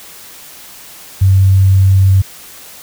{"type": "tone", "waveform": "sine", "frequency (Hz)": 95.9, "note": "G2", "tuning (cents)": -37, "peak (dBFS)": -5, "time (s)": [1.21, 2.22], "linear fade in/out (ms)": 10, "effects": ["white hiss -35 dBFS RMS until 2.82 s"]}